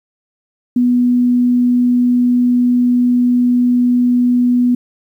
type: tone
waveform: sine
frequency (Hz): 245.6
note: B3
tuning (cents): -9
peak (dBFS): -9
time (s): 0.76-4.75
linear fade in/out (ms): 5
effects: 8-bit